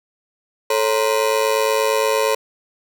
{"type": "ring-modulated tone", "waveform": "30% pulse", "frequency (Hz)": 493.9, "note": "B4", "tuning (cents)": 0, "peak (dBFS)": -10, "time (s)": [0.7, 2.35], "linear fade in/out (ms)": 5, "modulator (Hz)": 54.3, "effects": []}